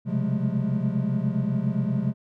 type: tone cluster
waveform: triangle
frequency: 129.4 / 136.8 / 178.8 / 204 / 213.8 Hz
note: C3 / C#3 / F3 / G#3 / A3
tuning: -19 / -23 / +41 / -31 / -49 cents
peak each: -27 dBFS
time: 0.05-2.14 s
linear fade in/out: 50 ms
effects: none